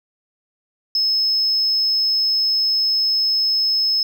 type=tone; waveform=sine; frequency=5190 Hz; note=E8; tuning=28 cents flat; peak=-14 dBFS; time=0.95-4.03 s; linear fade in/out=2 ms; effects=tanh soft clip ceiling -12 dBFS + 9-bit